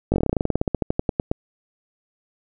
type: slowing click train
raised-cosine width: 2 ms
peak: -6 dBFS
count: 23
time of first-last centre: 0.12-1.315 s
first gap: 19 ms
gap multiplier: 1.09
effects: none